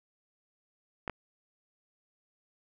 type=clicks; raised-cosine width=0.5 ms; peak=-20 dBFS; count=2; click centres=1.078 / 1.097 s; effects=none